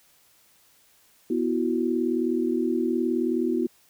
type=chord; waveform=sine; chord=B suspended fourth; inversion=none; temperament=equal with one note detuned; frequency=246.9 / 329.6 / 368.7 Hz; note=B3 / E4 / F#4; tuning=0 / 0 / -6 cents; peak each=-26 / -26 / -27 dBFS; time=1.3-3.67 s; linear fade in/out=5 ms; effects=white hiss -60 dBFS RMS until 3.89 s